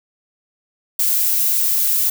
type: noise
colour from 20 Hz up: violet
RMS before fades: -17 dBFS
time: 0.99-2.1 s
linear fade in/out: 5 ms
effects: none